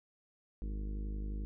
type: harmonic tone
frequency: 51.4 Hz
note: G#1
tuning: 17 cents flat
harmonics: 1 / 2 / 3 / 4 / 5 / 6 / 7 / 8 / 9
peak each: -36 / -53 / -54 / -48 / -57 / -52 / -59 / -64 / -60 dBFS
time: 0.62-1.45 s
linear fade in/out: 0 ms
effects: none